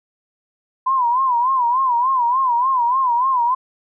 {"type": "tone with vibrato", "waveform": "sine", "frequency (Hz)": 1004, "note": "B5", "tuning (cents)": 28, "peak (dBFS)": -14, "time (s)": [0.86, 3.55], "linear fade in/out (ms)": 10, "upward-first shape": "sine", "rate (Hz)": 3.4, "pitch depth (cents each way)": 120, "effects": []}